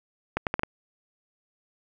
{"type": "accelerating click train", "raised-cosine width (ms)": 0.5, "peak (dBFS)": -10, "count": 5, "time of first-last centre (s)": [0.37, 0.634], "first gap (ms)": 98, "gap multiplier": 0.74, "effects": []}